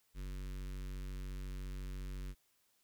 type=tone with notch filter; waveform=square; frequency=47.12 Hz; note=F#1; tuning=32 cents sharp; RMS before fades=-43 dBFS; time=0.14-2.35 s; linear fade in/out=50 ms; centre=720 Hz; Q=0.69; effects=white hiss -75 dBFS RMS until 2.83 s